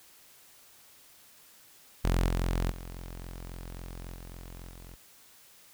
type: tone with level steps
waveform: sawtooth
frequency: 43.65 Hz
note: F1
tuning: in tune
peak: -20 / -23 / -36 / -39 / -42 dBFS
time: 2.04-4.96 s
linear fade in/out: 10 ms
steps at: 2.28 / 2.71 / 4.15 / 4.7 s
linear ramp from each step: 2 ms
effects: white hiss -57 dBFS RMS until 5.73 s